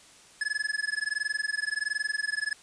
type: tone with amplitude modulation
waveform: square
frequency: 1710 Hz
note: A6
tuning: 50 cents flat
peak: -25 dBFS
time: 0.41-2.53 s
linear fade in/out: 2 ms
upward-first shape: sine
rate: 21.4 Hz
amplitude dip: 100%
effects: white hiss -54 dBFS RMS until 2.62 s + resampled to 22050 Hz